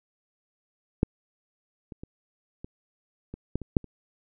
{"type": "clicks", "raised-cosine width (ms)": 3, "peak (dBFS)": [-7, -27, -26, -25, -24, -14, -24, -6, -30], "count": 9, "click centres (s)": [1.031, 1.922, 2.035, 2.645, 3.34, 3.556, 3.617, 3.768, 3.843], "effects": []}